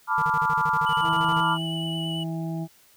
sine chord, B half-diminished seventh, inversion third, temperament equal, 880 / 987.8 / 1174.7 / 1396.9 Hz, A5 / B5 / D6 / F6, 0 / 0 / 0 / 0 cents, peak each -26 dBFS, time 0.07-1.58 s, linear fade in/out 50 ms
square tone bursts, 155.56 Hz, D#3, in tune, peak -32 dBFS, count 16, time 0.18-1.404 s, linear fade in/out 0 ms, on 39 ms, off 40 ms
triangle tone with vibrato, 2960 Hz, F#7, in tune, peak -30 dBFS, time 0.86-2.24 s, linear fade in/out 10 ms, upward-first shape triangle, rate 9.3 Hz, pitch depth 19 cents each way
harmonic tone, 163.5 Hz, E3, 14 cents flat, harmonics 1 / 2 / 4 / 5, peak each -28 / -34 / -40 / -42 dBFS, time 1.01-2.68 s, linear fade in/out 50 ms
effects white hiss -57 dBFS RMS until 2.96 s

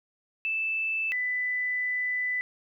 sine tone pair in turn, 2637 / 1994.2 Hz, E7 / B6, 0 / +16 cents, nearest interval perfect fourth, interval 484 cents, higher first, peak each -26 dBFS, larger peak neither, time 0.45-1.12 / 1.12-2.41 s, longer second, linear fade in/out 0 ms, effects 11-bit

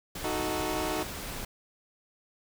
pink noise, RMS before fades -38 dBFS, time 0.15-1.45 s, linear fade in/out 5 ms
20% pulse chord, D# diminished, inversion none, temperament equal, 311.1 / 370 / 440 Hz, D#4 / F#4 / A4, 0 / 0 / 0 cents, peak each -28 / -29 / -32 dBFS, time 0.24-1.03 s, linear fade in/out 2 ms
effects none

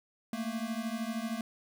square beating tone pair, 220 / 233 Hz, A3 / A#3, 0 / -1 cents, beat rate 13 Hz, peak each -37 / -37 dBFS, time 0.33-1.41 s, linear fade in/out 2 ms, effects none

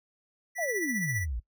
square tone with tremolo, 1963 Hz, B6, 11 cents flat, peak -29 dBFS, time 0.55-1.26 s, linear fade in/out 50 ms, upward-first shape triangle, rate 15 Hz, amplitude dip 60%
sine exponential sweep, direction down, 738 to 51.4 Hz, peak -30 dBFS, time 0.58-1.4 s, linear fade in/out 10 ms
effects noise-tail reverb RT60 0.1 s tail -20 dB re dry

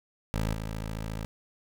15% pulse tone with level steps, 54.1 Hz, A1, 29 cents flat, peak -21 / -27 dBFS, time 0.34-1.25 s, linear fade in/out 0 ms, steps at 0.54 s, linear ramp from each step 2 ms, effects none

